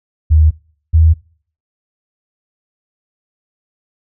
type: tone pair in turn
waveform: sine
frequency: 77.78 / 80.38 Hz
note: D#2 / E2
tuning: 0 / -43 cents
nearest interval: minor second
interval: 57 cents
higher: second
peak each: -5 dBFS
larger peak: neither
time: 0.3-0.51 / 0.93-1.14 s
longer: neither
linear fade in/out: 20 ms
effects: noise-tail reverb RT60 0.5 s tail -23 dB re dry